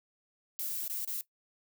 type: noise with dropouts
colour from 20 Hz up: violet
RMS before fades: -36 dBFS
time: 0.59-1.21 s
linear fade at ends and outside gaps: 0 ms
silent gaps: 0.878-0.898 / 1.048-1.076 s
effects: noise-tail reverb RT60 0.1 s tail -17 dB re dry